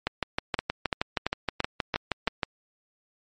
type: two click trains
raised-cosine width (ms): 0.3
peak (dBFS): -9 / -9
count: 16 / 6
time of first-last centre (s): 0.07-2.432 / 0.59-2.279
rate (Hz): 6.35 / 2.96
effects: MP3 48 kbps